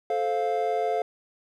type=chord; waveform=triangle; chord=F major; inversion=first; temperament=just; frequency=436.5 / 523.8 / 698.5 Hz; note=A4 / C5 / F5; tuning=-14 / +2 / 0 cents; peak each=-26 / -29 / -24 dBFS; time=0.1-1.02 s; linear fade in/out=2 ms; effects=none